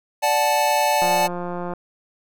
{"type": "chord", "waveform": "square", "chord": "D major", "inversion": "none", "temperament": "equal with one note detuned", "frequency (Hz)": [587.3, 740, 870.4], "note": ["D5", "F#5", "A5"], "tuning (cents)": [0, 0, -19], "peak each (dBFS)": [-23, -24, -20], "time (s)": [0.22, 1.28], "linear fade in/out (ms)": 20}
{"type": "click train", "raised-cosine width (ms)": 1, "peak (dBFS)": -16, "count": 127, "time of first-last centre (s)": [1.02, 1.736], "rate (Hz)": 176}
{"effects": []}